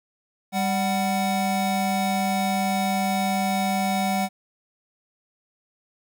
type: tone pair together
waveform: square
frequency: 196.9 / 747.7 Hz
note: G3 / F#5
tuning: +8 / +18 cents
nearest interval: octave + major seventh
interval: 2310 cents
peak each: -25 dBFS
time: 0.52-4.29 s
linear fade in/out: 50 ms
effects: 10-bit